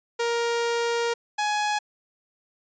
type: tone pair in turn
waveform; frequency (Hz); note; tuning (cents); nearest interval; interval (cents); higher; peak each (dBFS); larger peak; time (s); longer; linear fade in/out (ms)
sawtooth; 468.9 / 838.1; A#4 / G#5; +10 / +16; minor seventh; 1006; second; -19; neither; 0.19-1.14 / 1.38-1.79; first; 10
effects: resampled to 16000 Hz